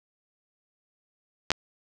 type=clicks; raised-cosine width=0.2 ms; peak=-5 dBFS; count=2; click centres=1.505 / 1.517 s; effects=none